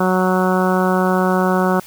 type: harmonic tone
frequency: 184.9 Hz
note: F#3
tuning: 1 cent flat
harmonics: 1 / 2 / 3 / 4 / 5 / 6 / 7 / 8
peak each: -17 / -20 / -22 / -23 / -24 / -25 / -25 / -26 dBFS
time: 0-1.8 s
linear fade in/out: 5 ms
effects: white hiss -41 dBFS RMS until 1.86 s